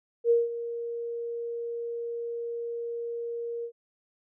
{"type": "tone with ADSR envelope", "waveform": "sine", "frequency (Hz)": 468.8, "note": "A#4", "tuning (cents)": 10, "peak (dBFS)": -17, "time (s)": [0.24, 3.72], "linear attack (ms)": 64, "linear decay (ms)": 180, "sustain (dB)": -14, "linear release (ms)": 78, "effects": []}